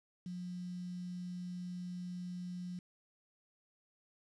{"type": "tone with quantisation", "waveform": "sine", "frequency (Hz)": 179, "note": "F3", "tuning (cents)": 43, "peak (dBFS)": -40, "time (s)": [0.26, 2.79], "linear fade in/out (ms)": 2, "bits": 10, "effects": ["resampled to 22050 Hz"]}